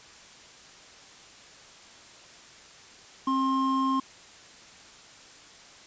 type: tone pair together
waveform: triangle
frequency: 266.8 / 1062 Hz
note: C4 / C6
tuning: +34 / +25 cents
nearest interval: 2 octaves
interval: 2391 cents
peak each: -24 dBFS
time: 3.27-4 s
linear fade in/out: 5 ms
effects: white hiss -50 dBFS RMS until 5.86 s + resampled to 16000 Hz